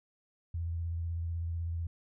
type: tone with vibrato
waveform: sine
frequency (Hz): 84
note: E2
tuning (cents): +33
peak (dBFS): -32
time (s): 0.54-1.87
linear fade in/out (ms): 5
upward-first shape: sine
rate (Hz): 16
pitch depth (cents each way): 30
effects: none